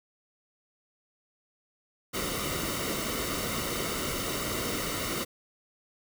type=noise with comb filter; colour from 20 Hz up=pink; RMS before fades=-32 dBFS; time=2.13-5.25 s; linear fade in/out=20 ms; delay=1.2 ms; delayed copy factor=-0.65; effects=none